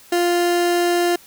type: tone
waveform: 30% pulse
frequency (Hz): 349.2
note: F4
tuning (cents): 0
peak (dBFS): -13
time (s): 0.12-1.16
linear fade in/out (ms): 5
effects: white hiss -47 dBFS RMS until 1.26 s